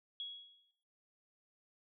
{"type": "tone with exponential decay", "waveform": "sine", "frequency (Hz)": 3332, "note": "G#7", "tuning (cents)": 5, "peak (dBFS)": -38, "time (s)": [0.2, 0.71], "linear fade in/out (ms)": 1, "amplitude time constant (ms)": 110, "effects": ["noise-tail reverb RT60 0.9 s tail -17 dB re dry"]}